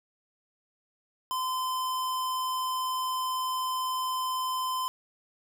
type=tone; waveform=square; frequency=1027 Hz; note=C6; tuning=33 cents flat; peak=-29 dBFS; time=1.31-4.88 s; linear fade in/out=0 ms; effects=none